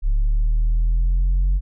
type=linear sweep; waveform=sine; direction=up; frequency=34.68 to 46.62 Hz; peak=-12 dBFS; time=0.02-1.61 s; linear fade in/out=50 ms; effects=tanh soft clip ceiling -14 dBFS